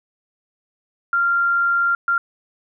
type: tone bursts at uneven times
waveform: sine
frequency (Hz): 1388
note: F6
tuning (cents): -11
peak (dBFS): -15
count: 2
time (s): 1.13-1.95 / 2.08-2.18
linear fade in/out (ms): 2
effects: none